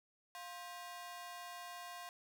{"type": "ring-modulated tone", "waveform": "sawtooth", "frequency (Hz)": 880, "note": "A5", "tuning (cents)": 0, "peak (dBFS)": -40, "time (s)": [0.35, 2.09], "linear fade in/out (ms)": 0, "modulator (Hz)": 177, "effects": []}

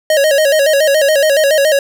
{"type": "tone with vibrato", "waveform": "square", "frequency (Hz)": 588, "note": "D5", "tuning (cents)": 2, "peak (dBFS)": -9, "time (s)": [0.1, 1.79], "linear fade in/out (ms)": 2, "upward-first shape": "square", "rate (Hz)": 7.1, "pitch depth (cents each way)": 99, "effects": []}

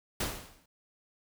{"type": "noise with exponential decay", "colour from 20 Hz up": "pink", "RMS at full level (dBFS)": -29, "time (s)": [0.2, 0.66], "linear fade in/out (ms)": 5, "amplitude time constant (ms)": 100, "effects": []}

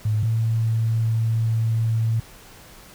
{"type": "tone pair in turn", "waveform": "sine", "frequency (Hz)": [107.5, 112.8], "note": ["A2", "A2"], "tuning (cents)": [-40, 44], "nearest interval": "minor second", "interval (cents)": 84, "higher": "second", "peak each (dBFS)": [-18, -18], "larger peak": "neither", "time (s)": [[0.05, 0.23], [0.23, 2.2]], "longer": "second", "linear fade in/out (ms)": 5, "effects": ["pink hiss -46 dBFS RMS until 2.94 s"]}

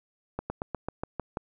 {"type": "slowing click train", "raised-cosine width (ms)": 1, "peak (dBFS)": -17, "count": 8, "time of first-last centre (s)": [0.39, 1.372], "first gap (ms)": 110, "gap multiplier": 1.08, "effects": []}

